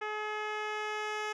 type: tone with low-pass filter sweep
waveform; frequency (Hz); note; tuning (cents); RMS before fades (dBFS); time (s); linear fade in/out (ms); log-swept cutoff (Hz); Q
10% pulse; 425.1; G#4; +40; -36; 0.01-1.33; 10; 2400 to 5400; 0.75
effects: none